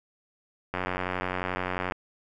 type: click train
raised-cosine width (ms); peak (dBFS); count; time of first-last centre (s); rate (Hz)
0.5; -14; 109; 0.74-1.922; 91.4
effects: none